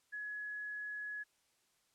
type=tone; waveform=sine; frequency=1688 Hz; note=G#6; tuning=28 cents sharp; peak=-40 dBFS; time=0.12-1.24 s; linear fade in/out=20 ms; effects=white hiss -75 dBFS RMS until 1.94 s + low-pass 10000 Hz 12 dB/octave